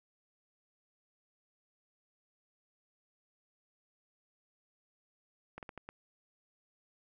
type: slowing click train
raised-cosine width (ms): 0.5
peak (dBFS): -29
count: 5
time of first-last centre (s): 5.58-5.89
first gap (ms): 48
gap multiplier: 1.33
effects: none